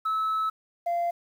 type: tone pair in turn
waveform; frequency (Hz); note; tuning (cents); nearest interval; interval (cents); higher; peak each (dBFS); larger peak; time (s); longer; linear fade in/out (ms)
sine; 1300 / 690; E6 / F5; -24 / -21; major seventh; 1097; first; -22; neither; 0.05-0.5 / 0.86-1.11; first; 10
effects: tanh soft clip ceiling -22 dBFS + 9-bit